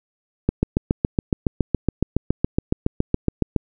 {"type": "click train", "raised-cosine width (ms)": 3, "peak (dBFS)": -4, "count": 23, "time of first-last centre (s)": [0.49, 3.563], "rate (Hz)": 7.16, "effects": []}